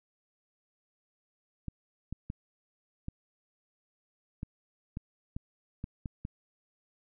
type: clicks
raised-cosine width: 5 ms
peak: -24 dBFS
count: 10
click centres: 1.683 / 2.126 / 2.301 / 3.084 / 4.431 / 4.971 / 5.365 / 5.841 / 6.058 / 6.251 s
effects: none